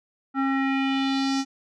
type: tone with low-pass filter sweep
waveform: square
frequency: 270.1 Hz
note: C#4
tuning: 45 cents flat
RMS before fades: -24 dBFS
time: 0.34-1.45 s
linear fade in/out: 50 ms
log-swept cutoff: 1400 to 6000 Hz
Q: 2.8
effects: none